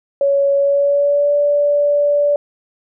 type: tone with pitch glide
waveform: sine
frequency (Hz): 559 to 580.1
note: C#5 to D5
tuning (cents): +14 to -21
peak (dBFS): -11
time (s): 0.21-2.36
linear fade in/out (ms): 2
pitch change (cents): +65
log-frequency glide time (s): 0.55-1.34
effects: none